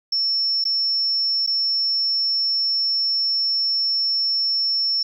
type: tone with dropouts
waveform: sine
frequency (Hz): 5400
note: E8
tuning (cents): +41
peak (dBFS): -18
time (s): 0.12-5.03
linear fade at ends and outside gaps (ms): 5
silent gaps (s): 0.641-0.651 / 1.465-1.473
effects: 9-bit